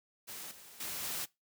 white noise with level steps, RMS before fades -45 / -54 / -40 / -38 dBFS, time 0.27-1.26 s, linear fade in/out 20 ms, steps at 0.51 / 0.8 / 1.03 s, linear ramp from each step 5 ms, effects noise-tail reverb RT60 0.2 s tail -21 dB re dry + high-pass 80 Hz 12 dB/octave

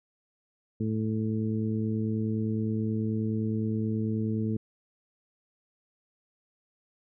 harmonic tone, 109.5 Hz, A2, 8 cents flat, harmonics 1 / 2 / 3 / 4, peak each -30 / -29 / -36 / -38 dBFS, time 0.8-4.57 s, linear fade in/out 5 ms, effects none

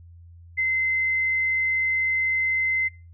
sine tone, 2064 Hz, C7, 24 cents flat, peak -20 dBFS, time 0.57-2.89 s, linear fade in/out 20 ms, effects noise-tail reverb RT60 0.3 s tail -22 dB re dry + added 85 Hz sine -44 dBFS peak until 3.13 s

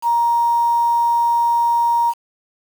sine tone with quantisation, 940 Hz, A#5, 14 cents sharp, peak -13 dBFS, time 0.02-2.14 s, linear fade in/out 50 ms, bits 6, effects none

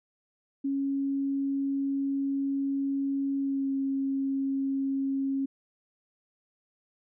sine tone with pitch glide, 275.6 to 271.8 Hz, C#4 to C#4, -10 to -34 cents, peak -26 dBFS, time 0.64-5.46 s, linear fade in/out 10 ms, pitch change -24 cents, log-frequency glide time 3.38-3.71 s, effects none

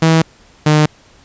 sawtooth tone pair in turn, 161.9 / 152.17 Hz, E3 / D#3, -31 / -38 cents, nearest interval minor second, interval 107 cents, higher first, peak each -4 dBFS, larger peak neither, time 0.02-0.22 / 0.66-0.86 s, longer neither, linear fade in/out 5 ms, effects pink hiss -47 dBFS RMS until 1.24 s + resampled to 16000 Hz

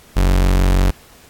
40% pulse tone, 46.26 Hz, F#1, in tune, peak -10 dBFS, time 0.16-0.91 s, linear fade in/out 10 ms, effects pink hiss -46 dBFS RMS until 1.29 s + AAC 64 kbps

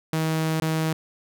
sawtooth tone with dropouts, 159.2 Hz, D#3, 40 cents sharp, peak -18 dBFS, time 0.13-0.93 s, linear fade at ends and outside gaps 2 ms, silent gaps 0.6-0.621 s, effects none

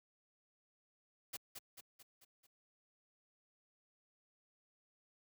white noise with echo, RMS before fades -44 dBFS, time 1.33-1.37 s, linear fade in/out 10 ms, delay 220 ms, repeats 5, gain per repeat -5 dB, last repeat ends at 2.47 s, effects high-pass 60 Hz 12 dB/octave

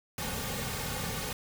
pink noise with comb filter, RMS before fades -35 dBFS, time 0.18-1.33 s, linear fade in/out 2 ms, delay 3 ms, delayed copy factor -0.7, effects none

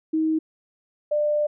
sine tone pair in turn, 316.3 / 595.9 Hz, D#4 / D5, +29 / +25 cents, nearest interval major seventh, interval 1096 cents, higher second, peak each -19 dBFS, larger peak neither, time 0.13-0.39 / 1.11-1.47 s, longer second, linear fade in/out 10 ms, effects none

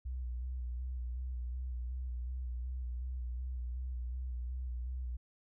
sine tone with vibrato, 62 Hz, B1, 7 cents sharp, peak -36 dBFS, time 0.05-5.17 s, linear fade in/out 10 ms, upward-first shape square, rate 2.7 Hz, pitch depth 37 cents each way, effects none

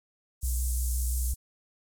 pink band-pass noise, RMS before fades -38 dBFS, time 0.41-1.36 s, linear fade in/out 50 ms, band 7500 to 13000 Hz, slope 24 dB/octave
sine tone with vibrato, 61.74 Hz, B1, in tune, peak -26 dBFS, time 0.43-1.34 s, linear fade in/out 5 ms, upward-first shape triangle, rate 5.8 Hz, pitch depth 30 cents each way
effects none

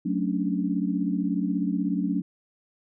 sine chord, D major seventh, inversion first, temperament equal, 185 / 220 / 277.2 / 293.7 Hz, F#3 / A3 / C#4 / D4, 0 / 0 / 0 / 0 cents, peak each -27 / -30 / -29 / -30 dBFS, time 0.05-2.22 s, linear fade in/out 10 ms, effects none

